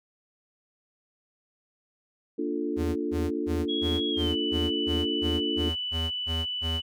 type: chord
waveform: sine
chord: Bb major seventh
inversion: none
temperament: equal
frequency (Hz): 233.1 / 293.7 / 349.2 / 440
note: Bb3 / D4 / F4 / A4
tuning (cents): 0 / 0 / 0 / 0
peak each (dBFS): -36 / -30 / -32 / -34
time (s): 2.38-5.7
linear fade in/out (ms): 10
type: tone bursts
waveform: square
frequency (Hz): 81.4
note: E2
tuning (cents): -21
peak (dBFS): -29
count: 12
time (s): 2.76-6.81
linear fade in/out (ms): 50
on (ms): 200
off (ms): 150
type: tone with pitch glide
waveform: sine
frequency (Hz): 3322 to 2977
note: G#7 to F#7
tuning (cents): 0 to +10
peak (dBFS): -29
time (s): 3.68-6.82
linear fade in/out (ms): 20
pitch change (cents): -190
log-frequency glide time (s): 4.11-4.33
effects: none